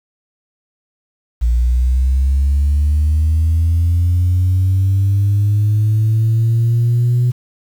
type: linear sweep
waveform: sine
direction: up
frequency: 57.7 to 123.47 Hz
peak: -9 dBFS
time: 1.41-7.32 s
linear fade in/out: 20 ms
effects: tanh soft clip ceiling -8 dBFS + 7-bit